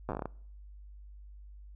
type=slowing click train; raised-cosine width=1 ms; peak=-21 dBFS; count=10; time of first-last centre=0.09-0.256 s; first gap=8 ms; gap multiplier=1.2; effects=noise-tail reverb RT60 0.6 s tail -24 dB re dry + added 50 Hz sine -47 dBFS peak until 1.75 s